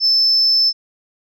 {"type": "tone", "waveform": "sine", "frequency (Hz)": 5274, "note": "E8", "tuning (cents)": 0, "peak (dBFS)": -10, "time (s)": [0, 0.73], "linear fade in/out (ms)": 50, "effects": ["tanh soft clip ceiling -7 dBFS"]}